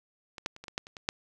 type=clicks; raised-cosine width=0.2 ms; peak=-24 / -13 / -29 / -27 / -24 / -14 / -29 / -25 / -10 dBFS; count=9; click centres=0.382 / 0.461 / 0.564 / 0.64 / 0.682 / 0.779 / 0.869 / 0.968 / 1.089 s; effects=none